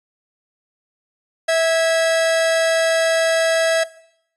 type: tone pair together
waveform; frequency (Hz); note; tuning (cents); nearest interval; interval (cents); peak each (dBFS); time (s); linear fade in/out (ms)
45% pulse; 653.6 / 1647; E5 / G#6; -15 / -15; octave + major third; 1600; -15 / -24; 1.48-3.84; 10
effects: noise-tail reverb RT60 0.7 s tail -18 dB re dry + resampled to 24000 Hz